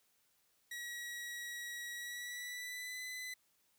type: tone with pitch glide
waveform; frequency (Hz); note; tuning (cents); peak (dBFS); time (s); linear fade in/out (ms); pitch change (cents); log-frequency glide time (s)
sawtooth; 1916 to 2009; A#6 to B6; +47 to +29; -39; 0.71-3.34; 5; +82; 1.94-3.01
effects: white hiss -75 dBFS RMS until 3.78 s